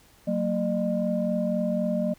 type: tone cluster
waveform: sine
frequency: 185.8 / 229.7 / 606 Hz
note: F#3 / A#3 / D#5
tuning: +7 / -25 / -46 cents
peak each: -27 dBFS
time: 0.27-2.14 s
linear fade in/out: 10 ms
effects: tanh soft clip ceiling -14 dBFS + pink hiss -57 dBFS RMS until 2.18 s